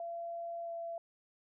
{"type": "tone with pitch glide", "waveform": "sine", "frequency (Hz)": [680, 674.1], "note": ["F5", "E5"], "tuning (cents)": [-46, 39], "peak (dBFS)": -38, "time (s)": [0, 0.98], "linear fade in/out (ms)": 2, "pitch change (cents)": -15, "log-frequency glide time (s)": [0.63, 0.71], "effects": []}